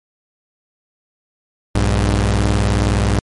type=tone pair together; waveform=sawtooth; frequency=60.23 / 101.3 Hz; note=B1 / G#2; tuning=-43 / -43 cents; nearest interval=major sixth; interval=900 cents; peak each=-12 dBFS; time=1.75-3.19 s; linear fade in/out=0 ms; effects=MP3 48 kbps